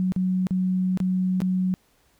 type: tone with dropouts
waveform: sine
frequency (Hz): 185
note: F#3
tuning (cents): 0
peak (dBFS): -20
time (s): 0-1.74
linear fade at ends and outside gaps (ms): 0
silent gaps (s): 0.121-0.162 / 0.469-0.508 / 0.974-1.002 / 1.404-1.418
effects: pink hiss -63 dBFS RMS until 2.19 s